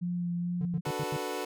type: tone with vibrato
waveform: sine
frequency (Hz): 174.9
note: F3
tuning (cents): +3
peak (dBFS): -29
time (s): 0.01-0.81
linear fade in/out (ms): 20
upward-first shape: sine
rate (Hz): 2.3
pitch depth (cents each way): 15
type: tone bursts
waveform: triangle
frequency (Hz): 146.83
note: D3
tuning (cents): 0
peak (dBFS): -29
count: 5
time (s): 0.61-1.165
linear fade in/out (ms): 2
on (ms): 43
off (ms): 85
type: chord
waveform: 25% pulse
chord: B minor seventh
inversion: first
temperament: equal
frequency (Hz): 293.7 / 370 / 440 / 493.9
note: D4 / F#4 / A4 / B4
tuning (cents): 0 / 0 / 0 / 0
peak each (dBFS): -36 / -34 / -34 / -34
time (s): 0.85-1.45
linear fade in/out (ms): 5
effects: none